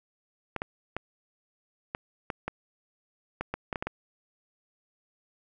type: clicks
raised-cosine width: 0.5 ms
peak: -16 dBFS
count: 12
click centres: 0.563 / 0.619 / 0.966 / 1.949 / 2.302 / 2.48 / 3.41 / 3.54 / 3.728 / 3.758 / 3.825 / 3.87 s
effects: none